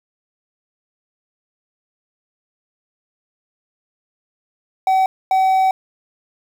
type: tone bursts at uneven times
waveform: triangle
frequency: 760 Hz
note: F#5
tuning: 46 cents sharp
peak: -10 dBFS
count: 2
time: 4.87-5.06 / 5.31-5.71 s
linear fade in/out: 2 ms
effects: 7-bit